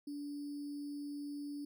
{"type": "tone with sample-and-hold", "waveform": "sine", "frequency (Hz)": 288.9, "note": "D4", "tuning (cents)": -28, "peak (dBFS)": -40, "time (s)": [0.07, 1.65], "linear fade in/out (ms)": 5, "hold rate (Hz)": 4900, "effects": []}